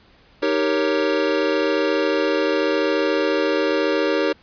square chord, Eb dominant seventh, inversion none, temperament equal, 311.1 / 392 / 466.2 / 554.4 Hz, Eb4 / G4 / Bb4 / Db5, 0 / 0 / 0 / 0 cents, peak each -24 dBFS, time 0.42-4.33 s, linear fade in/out 10 ms, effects pink hiss -53 dBFS RMS until 4.42 s + resampled to 11025 Hz

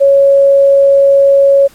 sine tone, 554.4 Hz, C#5, in tune, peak -3 dBFS, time 0-1.68 s, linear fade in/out 20 ms, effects pink hiss -42 dBFS RMS until 1.74 s + MP3 64 kbps

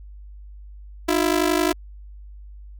sawtooth ring-modulated tone, 333 Hz, E4, 18 cents sharp, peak -11 dBFS, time 1.08-1.73 s, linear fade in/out 10 ms, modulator 25.7 Hz, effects added 50 Hz sine -38 dBFS peak until 2.79 s

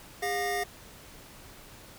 square tone cluster, 404.9 / 712 / 1862 Hz, G#4 / F5 / A#6, -44 / +33 / -2 cents, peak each -34 / -32 / -35 dBFS, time 0.22-0.64 s, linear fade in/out 10 ms, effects pink hiss -50 dBFS RMS until 1.98 s

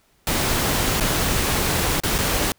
pink noise with dropouts, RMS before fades -21 dBFS, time 0.27-2.52 s, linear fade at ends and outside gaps 1 ms, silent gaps 1-1.007 / 2.001-2.035 / 2.182-2.186 s, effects pink hiss -61 dBFS RMS until 2.58 s

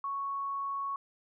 sine tone, 1108.7 Hz, C#6, in tune, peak -32 dBFS, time 0.04-0.96 s, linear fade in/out 2 ms, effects none

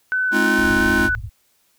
sine tone with vibrato, 1500 Hz, F#6, 23 cents sharp, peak -17 dBFS, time 0.12-1.15 s, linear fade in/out 0 ms, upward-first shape square, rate 2.9 Hz, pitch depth 12 cents each way
square chord, F minor seventh, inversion first, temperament just, 209.5 / 261.9 / 314.3 / 349.2 Hz, Ab3 / C4 / Eb4 / F4, +15 / +2 / +18 / 0 cents, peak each -24 dBFS, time 0.31-1.1 s, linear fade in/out 50 ms
white low-pass noise, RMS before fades -29 dBFS, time 0.57-1.3 s, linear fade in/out 20 ms, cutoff 120 Hz, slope 96 dB/octave
effects white hiss -62 dBFS RMS until 1.78 s

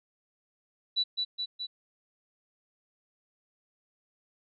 sine tone with echo, 3951 Hz, B7, in tune, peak -24 dBFS, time 0.96-1.04 s, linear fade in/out 20 ms, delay 210 ms, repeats 3, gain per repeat -3 dB, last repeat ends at 1.67 s, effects none

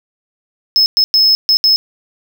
triangle tone bursts at uneven times, 5190 Hz, E8, 28 cents flat, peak -6 dBFS, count 5, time 0.76-0.86 / 0.97-1.04 / 1.14-1.35 / 1.49-1.57 / 1.64-1.76 s, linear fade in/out 0 ms, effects none

